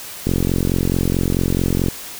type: click train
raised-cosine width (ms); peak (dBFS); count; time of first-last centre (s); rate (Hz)
3; -5; 73; 0.27-1.884; 44.6
effects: white hiss -33 dBFS RMS until 2.19 s